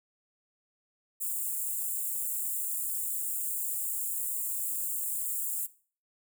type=high-pass noise; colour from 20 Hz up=white; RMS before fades=-33 dBFS; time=1.2-5.67 s; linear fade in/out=20 ms; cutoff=7200 Hz; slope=96 dB/octave; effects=noise-tail reverb RT60 0.4 s tail -17 dB re dry